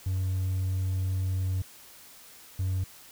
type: tone pair in turn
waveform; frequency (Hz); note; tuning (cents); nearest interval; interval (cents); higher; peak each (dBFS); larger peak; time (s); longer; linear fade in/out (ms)
triangle; 93.5 / 93.5; F#2 / F#2; +19 / +19; unison; 0; neither; -23; neither; 0.06-1.62 / 2.59-2.84; first; 5
effects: tanh soft clip ceiling -20 dBFS + white hiss -51 dBFS RMS until 3.11 s